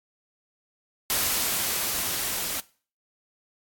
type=noise with level ramp; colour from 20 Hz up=white; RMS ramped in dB=-24 to -30 dBFS; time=1.1-2.6 s; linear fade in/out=0 ms; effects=noise-tail reverb RT60 0.4 s tail -20 dB re dry + AAC 64 kbps